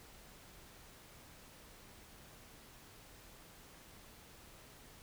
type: silence
effects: pink hiss -58 dBFS RMS until 5.02 s